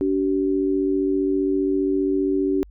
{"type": "tone pair together", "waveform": "sine", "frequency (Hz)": [286.7, 381.8], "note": ["D4", "G4"], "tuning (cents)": [-42, -46], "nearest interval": "perfect fourth", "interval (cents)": 496, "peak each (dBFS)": -21, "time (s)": [0.01, 2.63], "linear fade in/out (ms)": 0, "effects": ["added 50 Hz sine -43 dBFS peak until 2.7 s"]}